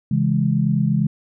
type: chord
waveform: sine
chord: C# minor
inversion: none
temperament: equal with one note detuned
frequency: 136.21 / 164.81 / 207.7 Hz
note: C#3 / E3 / G#3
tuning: -30 / 0 / 0 cents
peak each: -20 dBFS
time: 0.11-1.07 s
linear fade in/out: 5 ms
effects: none